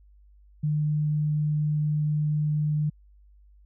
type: tone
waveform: sine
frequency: 150.7 Hz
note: D3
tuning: 45 cents sharp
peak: -22 dBFS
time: 0.63-2.9 s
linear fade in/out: 10 ms
effects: added 50 Hz sine -52 dBFS peak until 3.65 s

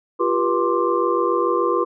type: tone cluster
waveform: sine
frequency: 347 / 393.9 / 483.6 / 1051 / 1176 Hz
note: F4 / G4 / B4 / C6 / D6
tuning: -11 / +8 / -36 / +7 / +2 cents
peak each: -22 / -24 / -22 / -23 / -25 dBFS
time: 0.19-1.85 s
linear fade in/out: 20 ms
effects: none

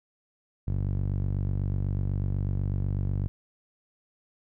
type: tone with band-pass filter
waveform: sawtooth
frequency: 48.08 Hz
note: G1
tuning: 33 cents flat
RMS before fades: -28 dBFS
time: 0.67-3.28 s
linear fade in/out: 0 ms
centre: 110 Hz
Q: 1.6
effects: none

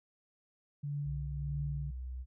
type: tone with tremolo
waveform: sine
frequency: 144.2 Hz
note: D3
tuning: 31 cents flat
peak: -33 dBFS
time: 0.83-1.91 s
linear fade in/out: 10 ms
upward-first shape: triangle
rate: 1.6 Hz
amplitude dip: 50%
type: tone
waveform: sine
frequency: 63.3 Hz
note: B1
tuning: 43 cents sharp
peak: -38 dBFS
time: 1.04-2.26 s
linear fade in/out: 50 ms
effects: none

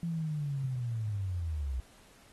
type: linear sweep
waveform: sine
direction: down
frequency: 171 to 61.74 Hz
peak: -31 dBFS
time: 0.03-1.8 s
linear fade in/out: 0 ms
effects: pink hiss -60 dBFS RMS until 2.32 s + AAC 32 kbps

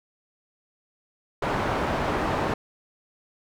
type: low-pass noise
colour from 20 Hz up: white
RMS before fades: -26 dBFS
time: 1.42-2.54 s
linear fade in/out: 5 ms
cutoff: 1000 Hz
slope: 12 dB/octave
effects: none

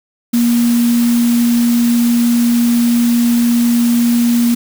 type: tone in noise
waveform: sine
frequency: 237.1 Hz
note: A#3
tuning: 30 cents sharp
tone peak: -9 dBFS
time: 0.33-4.55 s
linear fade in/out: 10 ms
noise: white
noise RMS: -25 dBFS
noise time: 0.33-4.55 s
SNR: +13 dB
effects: none

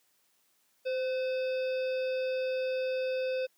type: harmonic tone with a mistuned harmonic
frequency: 517 Hz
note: C5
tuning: 21 cents flat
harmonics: 1 / 3 / 5 / 7 / 9 / 10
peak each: -29 / -46 / -42 / -50 / -52 / -56 dBFS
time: 0.85-3.47 s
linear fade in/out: 20 ms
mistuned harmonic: 3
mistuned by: -37 cents
effects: white hiss -71 dBFS RMS until 3.57 s + high-pass 150 Hz 12 dB/octave

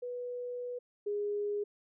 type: tone pair in turn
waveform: sine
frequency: 491 / 412 Hz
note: B4 / G#4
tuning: -10 / -14 cents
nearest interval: minor third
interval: 304 cents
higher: first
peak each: -36 / -31 dBFS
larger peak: second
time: 0.02-0.79 / 1.06-1.64 s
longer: first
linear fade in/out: 10 ms
effects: none

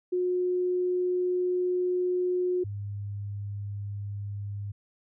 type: tone pair in turn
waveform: sine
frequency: 361.5 / 101.44 Hz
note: F#4 / G#2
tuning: -40 / -40 cents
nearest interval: octave + minor seventh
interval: 2200 cents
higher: first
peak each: -24 / -32 dBFS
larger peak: first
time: 0.12-2.64 / 2.64-4.72 s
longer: first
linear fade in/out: 10 ms
effects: none

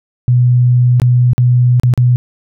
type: tone with dropouts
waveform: sine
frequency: 123.47 Hz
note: B2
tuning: in tune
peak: -6 dBFS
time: 0.28-2.16 s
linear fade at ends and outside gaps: 0 ms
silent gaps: 0.999-1.018 / 1.333-1.38 / 1.798-1.834 / 1.938-1.976 s
effects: none

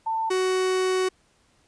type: tone pair in turn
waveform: sine / 45% pulse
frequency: 893 / 372.7 Hz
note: A5 / F#4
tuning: +25 / +13 cents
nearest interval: octave + minor third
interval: 1512 cents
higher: first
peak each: -23 / -21 dBFS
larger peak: second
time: 0.06-0.3 / 0.3-1.09 s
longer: second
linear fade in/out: 10 ms
effects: pink hiss -63 dBFS RMS until 1.67 s + resampled to 22050 Hz

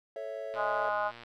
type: chord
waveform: triangle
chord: A major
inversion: none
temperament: equal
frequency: 440 / 554.4 / 659.3 Hz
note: A4 / C#5 / E5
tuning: 0 / 0 / 0 cents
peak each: -41 / -37 / -38 dBFS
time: 0.16-0.89 s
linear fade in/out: 2 ms
type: click train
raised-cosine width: 0.3 ms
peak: -31 dBFS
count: 83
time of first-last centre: 0.54-1.235 s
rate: 118 Hz
type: harmonic tone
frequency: 207.7 Hz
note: G#3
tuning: in tune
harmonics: 3 / 4 / 5 / 6 / 7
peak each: -33 / -34 / -35 / -36 / -36 dBFS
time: 0.55-1.12 s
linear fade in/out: 50 ms
effects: none

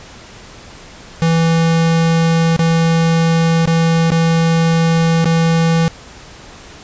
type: tone with dropouts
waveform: square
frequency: 164.81 Hz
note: E3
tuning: in tune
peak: -11 dBFS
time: 1.22-5.88 s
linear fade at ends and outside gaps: 0 ms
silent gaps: 2.564-2.592 / 3.656-3.675 / 4.104-4.118 / 5.244-5.256 s
effects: pink hiss -37 dBFS RMS until 6.83 s + resampled to 16000 Hz

